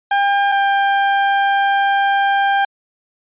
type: tone pair in turn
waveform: 30% pulse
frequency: 801 / 794.1 Hz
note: G5 / G5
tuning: +37 / +22 cents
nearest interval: unison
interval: 15 cents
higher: first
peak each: -10 dBFS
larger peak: neither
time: 0.11-0.52 / 0.52-2.65 s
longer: second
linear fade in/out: 5 ms
effects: resampled to 8000 Hz